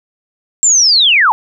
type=linear sweep; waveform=sine; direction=down; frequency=7520 to 810 Hz; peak=-6 dBFS; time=0.63-1.32 s; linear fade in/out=0 ms; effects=none